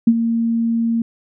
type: tone with ADSR envelope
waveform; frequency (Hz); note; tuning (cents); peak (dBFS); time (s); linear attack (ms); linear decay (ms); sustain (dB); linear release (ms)
sine; 230; A#3; -23; -5; 0.07-1.02; 6; 54; -10; 3
effects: none